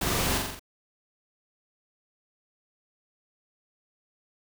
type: noise with echo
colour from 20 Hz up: pink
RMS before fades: -29 dBFS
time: 0.01-0.38 s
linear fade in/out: 5 ms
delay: 43 ms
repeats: 5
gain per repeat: -3 dB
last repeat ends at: 0.595 s
effects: none